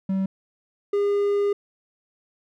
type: tone pair in turn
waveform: triangle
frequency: 191.9 / 405.8 Hz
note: G3 / G#4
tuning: -37 / -40 cents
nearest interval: octave + minor second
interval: 1297 cents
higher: second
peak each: -19 / -17 dBFS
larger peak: second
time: 0.09-0.26 / 0.93-1.53 s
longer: second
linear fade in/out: 5 ms
effects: none